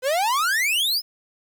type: exponential sweep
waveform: 45% pulse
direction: up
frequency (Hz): 493.2 to 5280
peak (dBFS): -19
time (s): 0.02-1.02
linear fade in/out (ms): 50
effects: 9-bit